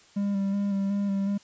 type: tone with vibrato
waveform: triangle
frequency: 198.9 Hz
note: G3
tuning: 25 cents sharp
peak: -22 dBFS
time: 0.16-1.38 s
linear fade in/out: 10 ms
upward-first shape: square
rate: 2.7 Hz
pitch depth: 21 cents each way
effects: white hiss -56 dBFS RMS until 1.43 s + resampled to 16000 Hz